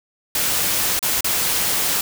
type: noise with dropouts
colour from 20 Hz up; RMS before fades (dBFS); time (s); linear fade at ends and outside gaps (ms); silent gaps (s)
white; -20; 0.35-2.01; 2; 0.992-1.027 / 1.208-1.244
effects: none